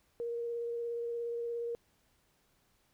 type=tone with vibrato; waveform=sine; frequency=470 Hz; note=A#4; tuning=14 cents sharp; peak=-34 dBFS; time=0.2-1.75 s; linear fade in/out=0 ms; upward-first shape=square; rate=17 Hz; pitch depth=9 cents each way; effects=pink hiss -72 dBFS RMS until 2.93 s